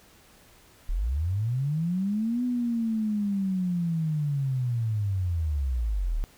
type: linear two-way sweep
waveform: sine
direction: up then down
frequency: 34 to 250 to 34 Hz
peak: -24 dBFS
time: 0.89-6.24 s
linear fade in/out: 0 ms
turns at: 2.44 s
effects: pink hiss -56 dBFS RMS until 6.37 s